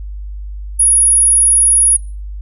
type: tone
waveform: sine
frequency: 10360 Hz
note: E9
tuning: 31 cents flat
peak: -6 dBFS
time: 0.79-1.97 s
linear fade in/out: 10 ms
effects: noise-tail reverb RT60 0.3 s tail -19 dB re dry + added 50 Hz sine -23 dBFS peak until 2.41 s